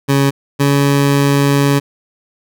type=tone pair in turn; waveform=20% pulse; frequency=138.59 / 140.93 Hz; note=C#3 / C#3; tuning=0 / +29 cents; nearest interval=unison; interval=29 cents; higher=second; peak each=-5 dBFS; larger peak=neither; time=0.08-0.31 / 0.59-1.8 s; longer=second; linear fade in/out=20 ms; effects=none